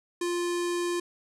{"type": "tone with low-pass filter", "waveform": "square", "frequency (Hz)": 349.2, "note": "F4", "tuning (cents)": 0, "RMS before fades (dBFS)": -29, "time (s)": [0.21, 1], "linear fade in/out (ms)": 5, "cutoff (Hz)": 9000, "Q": 1.7, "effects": []}